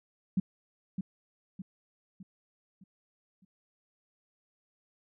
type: tone with echo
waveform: sine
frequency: 188.8 Hz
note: F#3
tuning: 35 cents sharp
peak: -23 dBFS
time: 0.37-0.4 s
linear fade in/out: 5 ms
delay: 610 ms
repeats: 5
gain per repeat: -7 dB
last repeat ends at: 3.45 s
effects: none